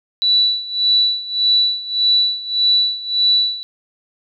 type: tone with tremolo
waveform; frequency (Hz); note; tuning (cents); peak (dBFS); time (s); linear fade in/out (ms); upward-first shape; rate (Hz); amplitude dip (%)
sine; 3951; B7; 0; -10; 0.22-3.63; 0; sine; 1.7; 85
effects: none